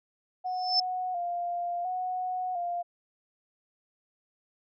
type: tone with vibrato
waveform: sine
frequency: 717 Hz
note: F5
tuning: 45 cents sharp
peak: -29 dBFS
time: 0.44-2.83 s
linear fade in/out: 20 ms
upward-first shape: square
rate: 0.71 Hz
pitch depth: 44 cents each way
type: tone with exponential growth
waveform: sine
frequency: 5274 Hz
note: E8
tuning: in tune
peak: -19 dBFS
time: 0.46-0.8 s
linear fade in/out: 5 ms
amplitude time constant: 72 ms
effects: none